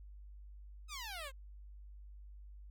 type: exponential sweep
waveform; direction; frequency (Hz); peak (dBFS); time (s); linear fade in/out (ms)
10% pulse; down; 1302 to 513; -35; 0.88-1.32; 50
effects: added 50 Hz sine -50 dBFS peak until 2.7 s